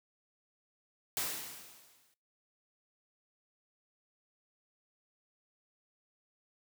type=noise with exponential decay; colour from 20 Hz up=white; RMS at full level=-33 dBFS; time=1.17-2.14 s; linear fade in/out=1 ms; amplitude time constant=210 ms; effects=noise-tail reverb RT60 0.3 s tail -20 dB re dry + high-pass 100 Hz 12 dB/octave